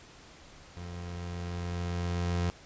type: tone with level ramp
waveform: 30% pulse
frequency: 87.31 Hz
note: F2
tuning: in tune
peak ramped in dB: -37 to -24 dBFS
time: 0.77-2.5 s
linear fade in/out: 0 ms
effects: pink hiss -53 dBFS RMS until 2.65 s + resampled to 16000 Hz